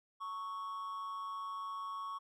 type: tone with amplitude modulation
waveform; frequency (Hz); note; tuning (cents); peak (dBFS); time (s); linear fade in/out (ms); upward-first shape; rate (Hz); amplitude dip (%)
triangle; 1108.7; C#6; 0; -35; 0.2-2.19; 20; sine; 197; 55
effects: none